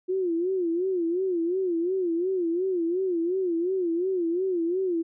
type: tone with vibrato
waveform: sine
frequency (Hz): 355.5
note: F4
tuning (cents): +31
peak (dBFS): -23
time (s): 0.08-5.03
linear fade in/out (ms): 20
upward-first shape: sine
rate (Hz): 2.8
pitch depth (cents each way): 130
effects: none